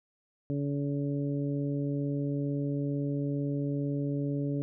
harmonic tone, 142.2 Hz, C#3, 45 cents sharp, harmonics 1 / 2 / 3 / 4, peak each -31 / -32 / -39 / -42 dBFS, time 0.5-4.62 s, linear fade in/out 0 ms, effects none

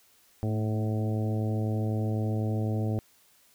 harmonic tone with a mistuned harmonic, 108 Hz, A2, 32 cents flat, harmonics 1 / 2 / 3 / 4 / 5 / 6 / 7, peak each -27 / -33 / -37 / -39 / -41 / -43 / -44 dBFS, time 0.43-2.99 s, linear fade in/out 0 ms, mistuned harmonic 2, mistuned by +32 cents, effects white hiss -62 dBFS RMS until 3.54 s

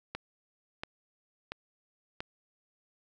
click train, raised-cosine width 0.3 ms, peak -20 dBFS, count 4, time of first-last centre 0.15-2.205 s, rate 1.46 Hz, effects none

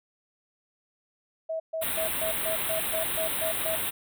sine tone bursts, 645 Hz, E5, 38 cents flat, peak -28 dBFS, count 10, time 1.49-3.76 s, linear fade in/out 10 ms, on 110 ms, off 130 ms
white band-stop noise, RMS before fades -30 dBFS, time 1.81-3.91 s, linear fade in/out 20 ms, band 3900 to 8400 Hz, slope 96 dB/octave
effects none

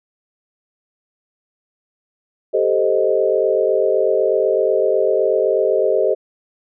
sine chord, A half-diminished seventh, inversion third, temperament equal, 392 / 440 / 523.3 / 622.3 Hz, G4 / A4 / C5 / Eb5, 0 / 0 / 0 / 0 cents, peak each -19 dBFS, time 2.53-6.15 s, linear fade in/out 20 ms, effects none

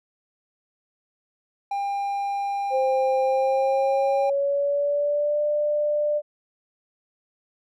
triangle tone, 800 Hz, G5, 35 cents sharp, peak -22 dBFS, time 1.71-4.3 s, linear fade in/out 5 ms
sine tone with pitch glide, 523.3 to 594.2 Hz, C5 to D5, 0 to +20 cents, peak -20 dBFS, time 2.7-6.22 s, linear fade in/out 50 ms, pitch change +220 cents, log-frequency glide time 3.23-5.41 s
effects none

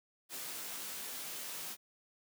white noise with comb filter, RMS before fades -43 dBFS, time 0.29-1.77 s, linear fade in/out 50 ms, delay 18 ms, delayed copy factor +0.55, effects high-pass 150 Hz 12 dB/octave

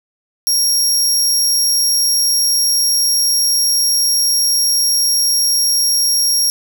25% pulse tone, 5588 Hz, F8, in tune, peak -7 dBFS, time 0.47-6.5 s, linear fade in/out 0 ms, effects none

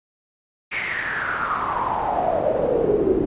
brown noise with band-pass filter sweep, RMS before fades -22 dBFS, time 0.71-3.26 s, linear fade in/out 20 ms, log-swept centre 2300 to 330 Hz, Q 7.1, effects resampled to 8000 Hz

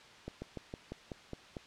slowing click train, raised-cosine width 2 ms, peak -27 dBFS, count 8, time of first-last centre 0.28-1.568 s, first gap 140 ms, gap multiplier 1.09, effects white hiss -55 dBFS RMS until 1.66 s + low-pass 4000 Hz 12 dB/octave

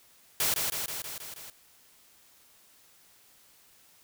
white noise with echo, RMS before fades -27 dBFS, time 0.4-0.54 s, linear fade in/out 2 ms, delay 160 ms, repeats 6, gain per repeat -3 dB, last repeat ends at 1.5 s, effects white hiss -60 dBFS RMS until 4.03 s

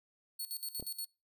5% pulse tone with tremolo, 4399 Hz, C#8, 14 cents flat, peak -30 dBFS, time 0.39-1.06 s, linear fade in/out 10 ms, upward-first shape square, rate 8.4 Hz, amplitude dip 80%
clicks, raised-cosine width 2 ms, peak -33 dBFS, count 2, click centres 0.798 / 0.826 s
effects noise-tail reverb RT60 0.3 s tail -25 dB re dry

